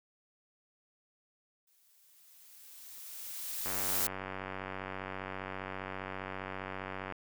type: noise with exponential growth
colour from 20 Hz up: blue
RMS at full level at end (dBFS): -30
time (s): 1.67-4.07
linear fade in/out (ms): 5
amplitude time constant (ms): 520
type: click train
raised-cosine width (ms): 0.5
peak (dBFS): -24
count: 330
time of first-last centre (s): 3.66-7.123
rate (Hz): 95
effects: none